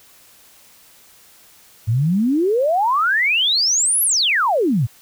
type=exponential two-way sweep; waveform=sine; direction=up then down; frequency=103.83 to 11750 to 103.83 Hz; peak=-14 dBFS; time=1.87-4.87 s; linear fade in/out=20 ms; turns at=4.03 s; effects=white hiss -49 dBFS RMS until 5.01 s